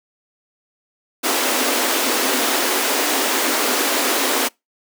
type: high-pass noise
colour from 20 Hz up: pink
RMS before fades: -19 dBFS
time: 1.23-4.49 s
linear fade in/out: 20 ms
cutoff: 240 Hz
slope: 96 dB/octave
effects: noise-tail reverb RT60 0.2 s tail -26 dB re dry